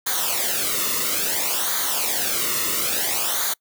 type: noise with flanger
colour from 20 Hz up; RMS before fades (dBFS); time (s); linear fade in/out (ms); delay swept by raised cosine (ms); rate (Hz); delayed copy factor
white; -23; 0.06-3.54; 10; 0.37 to 1.28; 0.59; -0.75
effects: noise-tail reverb RT60 0.1 s tail -25 dB re dry